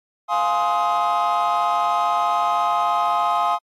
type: chord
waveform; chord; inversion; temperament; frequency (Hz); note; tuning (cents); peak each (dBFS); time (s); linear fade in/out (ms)
triangle; F minor seventh; none; just; 698.5 / 838.1 / 1047.7 / 1257.2; F5 / Ab5 / C6 / Eb6; 0 / +16 / +2 / +18; -20; 0.28-3.59; 50
effects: tanh soft clip ceiling -11 dBFS + AAC 64 kbps

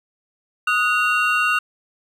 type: tone cluster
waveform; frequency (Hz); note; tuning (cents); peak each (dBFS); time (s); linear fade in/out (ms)
triangle; 1250 / 1466 / 2762; D#6 / F#6 / F7; +8 / -16 / -20; -19; 0.67-1.59; 5
effects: none

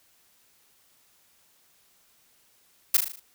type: noise with echo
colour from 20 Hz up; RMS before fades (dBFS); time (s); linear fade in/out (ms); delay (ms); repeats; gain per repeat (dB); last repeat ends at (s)
blue; -18; 2.94-2.97; 5; 38; 6; -5; 3.198
effects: white hiss -63 dBFS RMS until 3.34 s

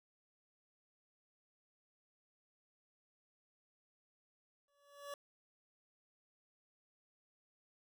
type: tone with exponential growth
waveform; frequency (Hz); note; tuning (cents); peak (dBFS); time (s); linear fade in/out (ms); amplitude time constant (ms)
25% pulse; 570; C#5; +48; -38; 4.68-5.14; 2; 100
effects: none

